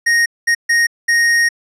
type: tone bursts at uneven times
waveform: square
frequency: 1864.7 Hz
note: A#6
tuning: in tune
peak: -11 dBFS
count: 4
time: 0.06-0.26 / 0.47-0.55 / 0.69-0.87 / 1.08-1.49 s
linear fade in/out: 10 ms
effects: low-pass 9000 Hz 12 dB/octave